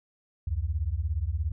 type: beating tone pair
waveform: sine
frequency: 69.3 / 86.3 Hz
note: C#2 / F2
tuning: 0 / -20 cents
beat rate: 17 Hz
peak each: -29 dBFS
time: 0.47-1.52 s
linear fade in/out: 5 ms
effects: none